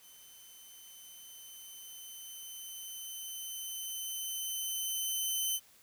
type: tone with level ramp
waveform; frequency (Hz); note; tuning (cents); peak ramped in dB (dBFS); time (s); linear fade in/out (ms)
10% pulse; 3057; G7; -44; -47 to -22; 0-5.6; 50
effects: white hiss -62 dBFS RMS until 5.82 s